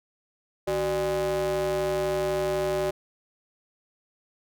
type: ring-modulated tone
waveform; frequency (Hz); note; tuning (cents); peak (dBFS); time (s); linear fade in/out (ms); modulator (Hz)
square; 110; A2; 0; -22; 0.67-2.91; 10; 486
effects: none